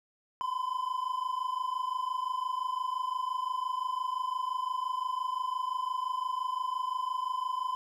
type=tone pair together; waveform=triangle; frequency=1001 / 1026.8 Hz; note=B5 / C6; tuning=+23 / -33 cents; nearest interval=unison; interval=44 cents; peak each=-32 / -31 dBFS; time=0.41-7.75 s; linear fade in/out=0 ms; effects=none